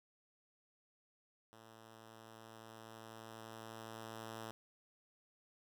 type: tone with level ramp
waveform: 5% pulse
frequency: 111.9 Hz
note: A2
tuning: 30 cents sharp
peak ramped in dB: -47 to -34 dBFS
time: 1.53-4.51 s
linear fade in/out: 0 ms
effects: none